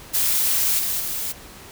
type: noise with level steps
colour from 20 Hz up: blue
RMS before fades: -20 / -24 / -27 dBFS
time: 0.13-1.33 s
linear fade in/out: 20 ms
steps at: 0.79 / 1 s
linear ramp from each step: 2 ms
effects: pink hiss -42 dBFS RMS until 1.71 s